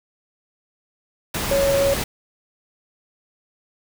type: tone in noise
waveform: sine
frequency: 554.4 Hz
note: C#5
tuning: in tune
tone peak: -16 dBFS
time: 1.51-1.94 s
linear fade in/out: 5 ms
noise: pink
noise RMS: -25 dBFS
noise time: 1.34-2.04 s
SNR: +6 dB
effects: none